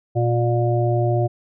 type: harmonic tone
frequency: 118.9 Hz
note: A#2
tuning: 35 cents sharp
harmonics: 1 / 3 / 5 / 6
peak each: -18 / -23 / -25 / -26 dBFS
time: 0.15-1.28 s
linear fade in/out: 20 ms
effects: none